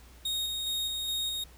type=tone with tremolo; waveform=40% pulse; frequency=3729 Hz; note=A#7; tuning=in tune; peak=-28 dBFS; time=0.25-1.44 s; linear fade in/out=5 ms; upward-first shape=square; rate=2.4 Hz; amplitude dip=25%; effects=added 60 Hz sine -51 dBFS peak until 1.57 s + pink hiss -57 dBFS RMS until 1.57 s